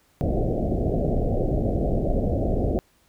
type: low-pass noise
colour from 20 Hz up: pink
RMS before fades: -23 dBFS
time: 0.21-2.79 s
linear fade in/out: 0 ms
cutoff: 720 Hz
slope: 96 dB/octave
effects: pink hiss -62 dBFS RMS until 3.08 s